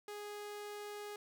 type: tone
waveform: sawtooth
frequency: 414.4 Hz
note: G#4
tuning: 4 cents flat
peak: -40 dBFS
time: 0.08-1.16 s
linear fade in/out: 2 ms
effects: none